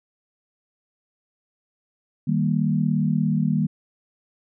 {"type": "chord", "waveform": "sine", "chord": "Eb major", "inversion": "none", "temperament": "equal", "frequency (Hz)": [155.56, 196, 233.1], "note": ["Eb3", "G3", "Bb3"], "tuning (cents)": [0, 0, 0], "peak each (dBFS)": [-22, -23, -24], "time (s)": [2.27, 3.67], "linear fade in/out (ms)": 10, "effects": []}